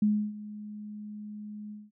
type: tone with ADSR envelope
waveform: sine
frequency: 210 Hz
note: G#3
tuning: 19 cents sharp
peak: -20 dBFS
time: 0.02-1.91 s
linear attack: 5 ms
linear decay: 300 ms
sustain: -18 dB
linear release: 200 ms
effects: none